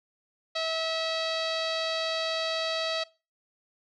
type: tone with low-pass filter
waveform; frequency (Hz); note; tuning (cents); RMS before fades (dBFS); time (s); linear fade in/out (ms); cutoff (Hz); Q
sawtooth; 648; E5; -30; -30; 0.55-3.04; 10; 4200; 5.9
effects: noise-tail reverb RT60 0.3 s tail -21 dB re dry